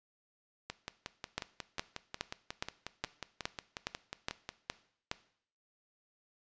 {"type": "two click trains", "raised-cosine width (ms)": 0.2, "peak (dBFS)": [-16, -21], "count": [10, 22], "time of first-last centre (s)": [[1.38, 5.114], [0.7, 4.491]], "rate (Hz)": [2.41, 5.54], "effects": ["noise-tail reverb RT60 0.6 s tail -17 dB re dry", "resampled to 16000 Hz"]}